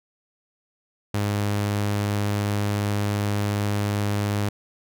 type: tone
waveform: sawtooth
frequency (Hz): 102.7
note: G#2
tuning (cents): -19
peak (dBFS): -18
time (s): 1.14-4.49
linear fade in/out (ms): 5
effects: none